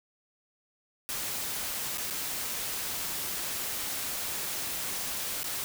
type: noise with dropouts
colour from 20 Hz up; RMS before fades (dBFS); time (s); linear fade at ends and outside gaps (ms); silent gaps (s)
white; -34; 1.09-5.64; 0; 1.974-1.981 / 2.101-2.107 / 5.432-5.442
effects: none